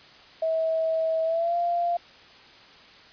sine tone with pitch glide, 646 to 692.4 Hz, E5 to F5, -35 to -15 cents, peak -22 dBFS, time 0.42-1.97 s, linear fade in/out 5 ms, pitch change +120 cents, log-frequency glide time 1.24-1.56 s, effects white hiss -50 dBFS RMS until 3.12 s + resampled to 11025 Hz

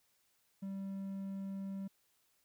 triangle tone, 194.7 Hz, G3, 12 cents flat, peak -37 dBFS, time 0.62-1.88 s, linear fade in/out 10 ms, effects white hiss -75 dBFS RMS until 2.44 s

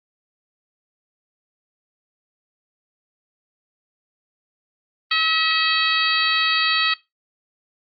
harmonic tone, 643 Hz, E5, 43 cents flat, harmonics 2 / 3 / 4 / 5 / 6 / 7, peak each -24 / -24 / -24 / -24 / -24 / -24 dBFS, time 5.11-6.94 s, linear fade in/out 5 ms, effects noise-tail reverb RT60 0.2 s tail -20 dB re dry + Opus 24 kbps

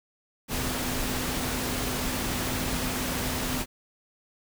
sine tone in noise, 253.2 Hz, B3, 43 cents sharp, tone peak -35 dBFS, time 0.48-3.66 s, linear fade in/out 50 ms, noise pink, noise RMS -30 dBFS, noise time 0.48-3.66 s, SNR -8 dB, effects none

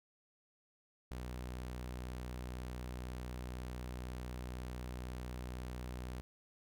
sawtooth tone, 62 Hz, B1, 7 cents sharp, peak -38 dBFS, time 1.11-6.21 s, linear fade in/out 0 ms, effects none

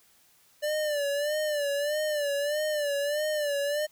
square tone with vibrato, 589 Hz, D5, 5 cents sharp, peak -27 dBFS, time 0.62-3.87 s, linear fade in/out 20 ms, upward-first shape sine, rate 1.6 Hz, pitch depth 74 cents each way, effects white hiss -62 dBFS RMS until 3.91 s

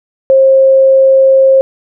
sine tone, 534 Hz, C5, 35 cents sharp, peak -3 dBFS, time 0.3-1.61 s, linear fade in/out 0 ms, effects none

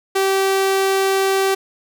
sawtooth tone, 387 Hz, G4, 22 cents flat, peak -11 dBFS, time 0.15-1.55 s, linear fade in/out 10 ms, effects none

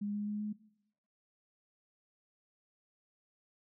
sine tone with pitch steps, 205.1 / 206.9 / 208.7 / 210.5 Hz, G#3 / G#3 / G#3 / G#3, -21 / -6 / +9 / +24 cents, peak -34 dBFS, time 0.01-0.53 s, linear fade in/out 10 ms, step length 130 ms, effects noise-tail reverb RT60 0.8 s tail -19 dB re dry

